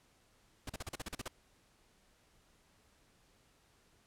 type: noise bursts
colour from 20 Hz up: pink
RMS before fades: -41 dBFS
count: 10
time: 0.67-1.281 s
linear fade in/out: 5 ms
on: 26 ms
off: 39 ms
effects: pink hiss -69 dBFS RMS until 4.06 s + low-pass 11000 Hz 12 dB/octave